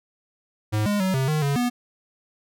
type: tone with pitch steps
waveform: square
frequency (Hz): 106.8 / 205.6 / 188.3 / 132.8 / 153.6 / 141.1 / 244.2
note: G#2 / G#3 / F#3 / C3 / D#3 / C#3 / B3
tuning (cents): +49 / -17 / +31 / +26 / -22 / +31 / -19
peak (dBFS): -21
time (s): 0.72-1.7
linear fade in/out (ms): 20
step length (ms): 140
effects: none